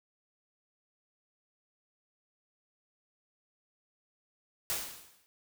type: noise with exponential decay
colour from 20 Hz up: white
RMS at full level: -31 dBFS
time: 4.7-5.26 s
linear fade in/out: 0 ms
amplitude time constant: 120 ms
effects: none